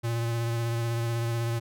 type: tone with vibrato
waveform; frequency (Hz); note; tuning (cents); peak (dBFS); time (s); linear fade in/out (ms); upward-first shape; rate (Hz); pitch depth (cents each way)
square; 116.54; A#2; 0; -27; 0.03-1.6; 20; triangle; 16; 25
effects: none

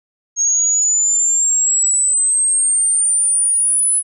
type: exponential sweep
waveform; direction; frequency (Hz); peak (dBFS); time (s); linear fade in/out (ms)
sine; up; 6520 to 10160; -12; 0.36-4.03; 50
effects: none

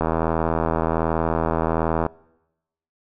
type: click train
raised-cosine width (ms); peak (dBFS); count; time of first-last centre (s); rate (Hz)
1; -7; 168; 0.01-2.064; 81.3
effects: noise-tail reverb RT60 0.9 s tail -23 dB re dry

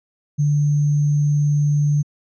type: tone with sample-and-hold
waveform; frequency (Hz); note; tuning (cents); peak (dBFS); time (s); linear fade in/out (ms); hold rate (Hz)
sine; 146.83; D3; 0; -14; 0.38-2.03; 20; 6300
effects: resampled to 24000 Hz

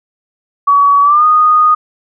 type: tone with pitch glide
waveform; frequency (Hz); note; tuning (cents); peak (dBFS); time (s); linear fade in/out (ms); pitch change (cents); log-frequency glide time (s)
sine; 1133 to 1235.5; C#6 to D#6; +37 to -13; -5; 0.67-1.75; 10; +150; 1.02-1.25
effects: none

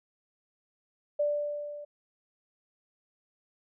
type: tone with level ramp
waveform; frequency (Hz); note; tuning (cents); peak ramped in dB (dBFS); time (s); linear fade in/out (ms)
sine; 587.3; D5; 0; -23 to -40; 1.19-1.85; 10
effects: none

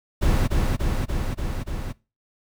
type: noise with echo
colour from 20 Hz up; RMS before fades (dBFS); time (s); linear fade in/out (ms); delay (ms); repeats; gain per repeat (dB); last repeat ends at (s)
brown; -19; 0.21-0.48; 20; 290; 5; -2; 1.93
effects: noise-tail reverb RT60 0.3 s tail -22 dB re dry

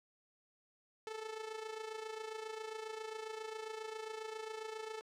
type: tone with amplitude modulation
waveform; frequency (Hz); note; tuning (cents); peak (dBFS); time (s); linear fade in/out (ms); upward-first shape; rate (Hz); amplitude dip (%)
sawtooth; 438.4; A4; -6; -36; 1.07-5.01; 0; sine; 27.4; 65
effects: low-pass 7000 Hz 12 dB/octave + 13-bit

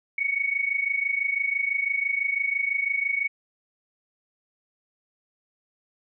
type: tone pair together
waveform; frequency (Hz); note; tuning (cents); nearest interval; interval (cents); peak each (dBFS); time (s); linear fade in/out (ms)
sine; 2211 / 2237; C#7 / C#7; -5 / +15; unison; 20; -27 / -25; 0.18-3.28; 5
effects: none

